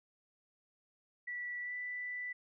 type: tone with pitch glide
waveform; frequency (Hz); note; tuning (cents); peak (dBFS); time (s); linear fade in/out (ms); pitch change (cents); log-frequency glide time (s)
sine; 1955 to 1980; B6 to B6; -18 to +4; -38; 1.27-2.33; 10; +22; 1.61-1.74
effects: none